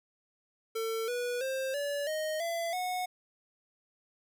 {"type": "tone with pitch steps", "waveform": "square", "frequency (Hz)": [450, 487.9, 529, 573.6, 621.9, 674.2, 731], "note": ["A4", "B4", "C5", "D5", "D#5", "E5", "F#5"], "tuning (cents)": [39, -21, 19, -41, -1, 39, -21], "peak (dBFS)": -32, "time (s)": [0.75, 3.06], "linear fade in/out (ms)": 10, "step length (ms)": 330, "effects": []}